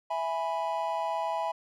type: chord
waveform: triangle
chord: E major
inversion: none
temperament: equal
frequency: 659.3 / 830.6 / 987.8 Hz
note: E5 / G#5 / B5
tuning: 0 / 0 / 0 cents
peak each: -31 dBFS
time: 0.1-1.52 s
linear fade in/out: 10 ms
effects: none